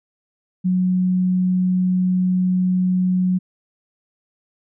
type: tone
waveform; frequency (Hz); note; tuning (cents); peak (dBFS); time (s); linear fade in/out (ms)
sine; 183.3; F#3; -16; -15; 0.64-3.39; 20
effects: none